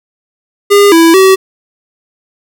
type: tone with pitch steps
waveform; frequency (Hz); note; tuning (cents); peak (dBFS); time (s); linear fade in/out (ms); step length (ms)
square; 405.3 / 330.4 / 381.4; G#4 / E4 / G4; -42 / +4 / -47; -3; 0.7-1.36; 20; 220
effects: none